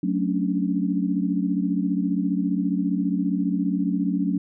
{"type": "chord", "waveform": "sine", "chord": "D major seventh", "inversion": "first", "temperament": "equal with one note detuned", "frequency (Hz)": [185, 220, 277.2, 292], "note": ["F#3", "A3", "C#4", "D4"], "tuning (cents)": [0, 0, 0, -10], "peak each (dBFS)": [-24, -28, -26, -28], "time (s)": [0.03, 4.38], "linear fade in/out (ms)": 5, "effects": []}